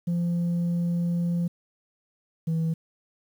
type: tone pair in turn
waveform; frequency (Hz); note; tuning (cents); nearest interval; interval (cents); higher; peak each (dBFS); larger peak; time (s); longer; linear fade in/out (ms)
sine; 172.4 / 162.72; F3 / E3; -22 / -22; minor second; 100; first; -20; neither; 0.07-1.48 / 2.47-2.74; first; 10
effects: tanh soft clip ceiling -22 dBFS + 9-bit